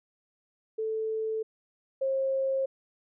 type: tone pair in turn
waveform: sine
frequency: 440 / 535.7 Hz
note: A4 / C5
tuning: 0 / +41 cents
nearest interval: minor third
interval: 341 cents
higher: second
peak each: -28 / -25 dBFS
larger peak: second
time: 0.78-1.43 / 2.01-2.66 s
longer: neither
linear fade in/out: 10 ms
effects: none